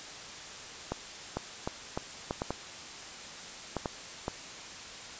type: clicks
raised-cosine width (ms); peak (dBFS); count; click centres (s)
1; -17; 10; 0.92 / 1.37 / 1.675 / 1.975 / 2.309 / 2.419 / 2.506 / 3.767 / 3.858 / 4.281
effects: white hiss -44 dBFS RMS until 5.19 s + resampled to 16000 Hz